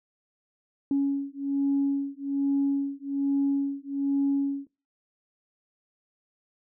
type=beating tone pair; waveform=sine; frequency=277.9 / 279.1 Hz; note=C#4 / C#4; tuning=+4 / +12 cents; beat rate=1.2 Hz; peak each=-26 dBFS; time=0.91-4.67 s; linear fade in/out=2 ms; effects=noise-tail reverb RT60 0.3 s tail -19 dB re dry + tanh soft clip ceiling -17 dBFS